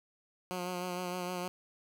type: tone with vibrato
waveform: 10% pulse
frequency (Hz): 180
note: F#3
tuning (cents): -47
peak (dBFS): -27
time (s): 0.51-1.48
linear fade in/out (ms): 0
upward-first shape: sine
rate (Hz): 6.5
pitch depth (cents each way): 28
effects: none